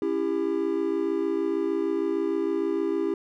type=chord; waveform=triangle; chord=C# diminished; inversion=none; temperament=just; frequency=277.2 / 332.6 / 399.1 Hz; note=C#4 / E4 / G4; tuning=0 / +16 / +31 cents; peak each=-30 / -25 / -25 dBFS; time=0.02-3.14 s; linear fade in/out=2 ms; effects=none